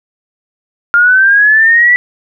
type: linear sweep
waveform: sine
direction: up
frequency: 1398 to 1975.5 Hz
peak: -4 dBFS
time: 0.94-1.96 s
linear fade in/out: 0 ms
effects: none